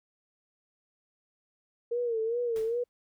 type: tone with vibrato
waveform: sine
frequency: 463.7 Hz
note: A#4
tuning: 9 cents flat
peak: -27 dBFS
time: 1.91-2.84 s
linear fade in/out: 10 ms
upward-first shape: sine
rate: 2.5 Hz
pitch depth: 86 cents each way
type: noise with exponential decay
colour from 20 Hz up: pink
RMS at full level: -46 dBFS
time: 2.56-2.89 s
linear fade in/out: 0 ms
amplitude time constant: 70 ms
effects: none